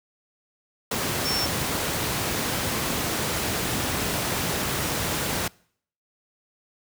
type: tone in noise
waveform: sine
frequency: 5430 Hz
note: F8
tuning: 50 cents flat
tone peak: -25 dBFS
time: 1.25-1.46 s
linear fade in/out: 5 ms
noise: pink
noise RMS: -26 dBFS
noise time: 0.91-5.48 s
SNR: -2 dB
effects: noise-tail reverb RT60 0.6 s tail -25 dB re dry + high-pass 80 Hz 12 dB/octave